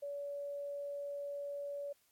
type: tone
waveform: sine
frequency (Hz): 570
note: C#5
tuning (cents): +48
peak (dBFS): -39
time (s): 0.02-1.93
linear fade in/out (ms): 10
effects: white hiss -73 dBFS RMS until 2.11 s + AAC 64 kbps